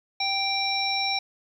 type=harmonic tone; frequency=784 Hz; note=G5; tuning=in tune; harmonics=1 / 3 / 5 / 7; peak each=-29 / -29 / -29 / -29 dBFS; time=0.2-1.19 s; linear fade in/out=5 ms; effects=9-bit